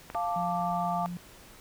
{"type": "clicks", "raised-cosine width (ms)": 0.5, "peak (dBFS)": -24, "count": 2, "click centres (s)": [0.101, 0.147]}
{"type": "chord", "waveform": "sine", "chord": "D minor", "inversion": "first", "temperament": "equal", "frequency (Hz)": [698.5, 880, 1174.7], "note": ["F5", "A5", "D6"], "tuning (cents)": [0, 0, 0], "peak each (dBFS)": [-30, -33, -34], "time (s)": [0.15, 1.06], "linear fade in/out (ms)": 0}
{"type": "tone", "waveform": "sine", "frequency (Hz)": 175.8, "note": "F3", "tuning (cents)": 12, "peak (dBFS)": -34, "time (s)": [0.36, 1.17], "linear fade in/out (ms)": 0}
{"effects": ["pink hiss -52 dBFS RMS until 1.6 s"]}